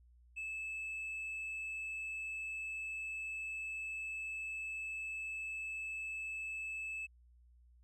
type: tone with tanh clipping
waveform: sine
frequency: 2614 Hz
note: E7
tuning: 15 cents flat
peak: -40 dBFS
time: 0.36-7.07 s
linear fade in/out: 20 ms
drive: 2 dB
effects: added 60 Hz sine -61 dBFS peak until 7.83 s